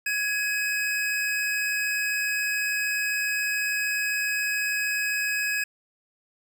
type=tone pair together; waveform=square; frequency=1669 / 2542 Hz; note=G#6 / D#7; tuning=+8 / +36 cents; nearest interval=perfect fifth; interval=728 cents; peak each=-28 dBFS; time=0.06-5.64 s; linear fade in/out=5 ms; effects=none